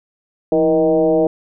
sine tone with frequency modulation, 476.7 Hz, A#4, 39 cents sharp, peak -11 dBFS, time 0.52-1.27 s, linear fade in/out 2 ms, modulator 152 Hz, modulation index 1.3, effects none

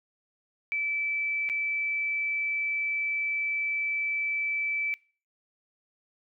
sine tone with dropouts, 2315 Hz, D7, 25 cents flat, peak -26 dBFS, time 0.72-4.94 s, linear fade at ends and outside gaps 0 ms, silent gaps 1.49-1.498 s, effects noise-tail reverb RT60 0.4 s tail -24 dB re dry

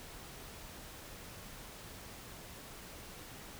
silence, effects pink hiss -50 dBFS RMS until 3.59 s

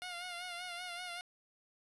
10% pulse tone with vibrato, 710 Hz, F5, 28 cents sharp, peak -33 dBFS, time 0.02-1.21 s, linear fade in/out 0 ms, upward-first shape sine, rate 5.2 Hz, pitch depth 50 cents each way, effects resampled to 24000 Hz + 10-bit

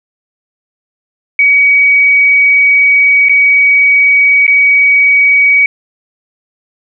sine tone with dropouts, 2262 Hz, C#7, 34 cents sharp, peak -4 dBFS, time 1.39-5.66 s, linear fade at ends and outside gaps 2 ms, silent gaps 3.286-3.294 / 4.467-4.478 s, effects none

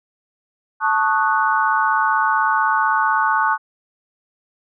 sine chord, D# half-diminished seventh, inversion second, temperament equal, 880 / 1108.7 / 1244.5 / 1480 Hz, A5 / C#6 / D#6 / F#6, 0 / 0 / 0 / 0 cents, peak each -19 / -20 / -23 / -20 dBFS, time 0.8-3.58 s, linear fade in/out 50 ms, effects none

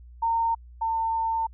sine tone pair in turn, 916 / 902.3 Hz, A#5 / A5, -31 / +43 cents, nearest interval unison, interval 26 cents, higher first, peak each -21 / -23 dBFS, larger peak first, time 0.22-0.55 / 0.81-1.47 s, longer second, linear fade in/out 10 ms, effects added 60 Hz sine -44 dBFS peak until 1.53 s

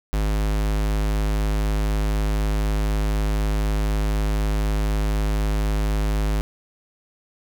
square tone, 52 Hz, G#1, 3 cents sharp, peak -20 dBFS, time 0.13-6.41 s, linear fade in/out 0 ms, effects none

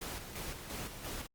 pink noise with tremolo, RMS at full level -41 dBFS, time 0.01-1.27 s, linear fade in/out 10 ms, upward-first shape square, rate 2.9 Hz, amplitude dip 50%, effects Opus 48 kbps

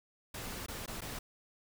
pink noise with dropouts, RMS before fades -42 dBFS, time 0.34-1.19 s, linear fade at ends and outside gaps 5 ms, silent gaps 0.663-0.683 / 0.861-0.877 / 1.008-1.017 s, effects none

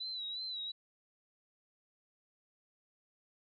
sine tone with vibrato, 3952 Hz, B7, in tune, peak -38 dBFS, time 0-0.72 s, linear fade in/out 10 ms, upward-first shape sine, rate 2.8 Hz, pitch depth 68 cents each way, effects none

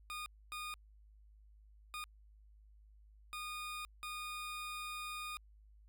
20% pulse tone bursts at uneven times, 1227 Hz, D#6, 25 cents flat, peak -37 dBFS, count 5, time 0.1-0.26 / 0.52-0.74 / 1.94-2.04 / 3.33-3.85 / 4.03-5.37 s, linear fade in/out 0 ms, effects added 52 Hz sine -59 dBFS peak until 5.88 s

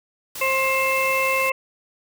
white noise, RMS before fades -33 dBFS, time 0.35-1.5 s, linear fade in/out 5 ms
harmonic tone, 530 Hz, C5, 22 cents sharp, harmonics 1 / 2 / 4 / 5, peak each -24 / -24 / -24 / -24 dBFS, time 0.41-1.52 s, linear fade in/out 5 ms
effects none

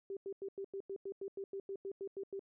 sine tone bursts, 392 Hz, G4, in tune, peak -39 dBFS, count 15, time 0.1-2.394 s, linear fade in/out 2 ms, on 68 ms, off 91 ms, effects none

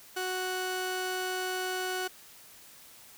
sawtooth tone pair together, 369.9 / 739.8 Hz, F#4 / F#5, 0 / 0 cents, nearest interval octave, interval 1200 cents, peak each -30 / -28 dBFS, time 0.16-2.08 s, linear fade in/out 10 ms, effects white hiss -53 dBFS RMS until 3.17 s

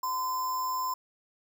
sine tone with sample-and-hold, 1020 Hz, C6, 44 cents flat, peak -28 dBFS, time 0.03-0.94 s, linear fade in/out 5 ms, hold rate 6300 Hz, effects none

